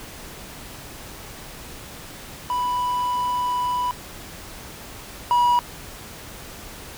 triangle tone pair in turn, 987.8 / 969.1 Hz, B5 / B5, 0 / -33 cents, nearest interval unison, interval 33 cents, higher first, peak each -19 / -13 dBFS, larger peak second, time 2.5-3.91 / 5.31-5.59 s, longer first, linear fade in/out 0 ms, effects pink hiss -39 dBFS RMS until 6.97 s

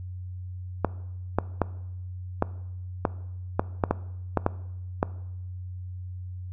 clicks, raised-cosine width 1 ms, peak -7 dBFS, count 11, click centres 0.847 / 1.386 / 1.617 / 2.424 / 3.052 / 3.595 / 3.838 / 3.91 / 4.373 / 4.464 / 5.029 s, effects noise-tail reverb RT60 0.9 s tail -19 dB re dry + added 91 Hz sine -34 dBFS peak until 6.52 s

